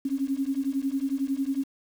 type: beating tone pair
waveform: sine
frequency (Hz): 267 / 278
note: C4 / C#4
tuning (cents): +35 / +5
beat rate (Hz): 11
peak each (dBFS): -28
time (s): 0.05-1.64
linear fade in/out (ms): 5
effects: 8-bit